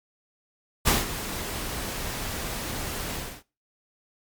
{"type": "noise with ADSR envelope", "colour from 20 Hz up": "pink", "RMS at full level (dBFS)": -19, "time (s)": [0.85, 3.43], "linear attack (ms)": 27, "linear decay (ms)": 170, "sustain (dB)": -13, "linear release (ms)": 270, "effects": ["noise-tail reverb RT60 0.3 s tail -21 dB re dry", "MP3 96 kbps"]}